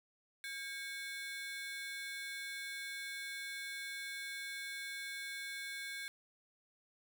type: ring-modulated tone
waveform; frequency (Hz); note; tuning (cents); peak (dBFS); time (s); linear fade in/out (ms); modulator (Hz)
30% pulse; 1910; A#6; +42; -36; 0.44-6.08; 0; 302
effects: none